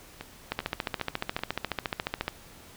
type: two click trains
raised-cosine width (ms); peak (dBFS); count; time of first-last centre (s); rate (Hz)
0.3; -21 / -12; 4 / 26; 0.21-1.391 / 0.52-2.281; 2.54 / 14.2
effects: pink hiss -51 dBFS RMS until 2.76 s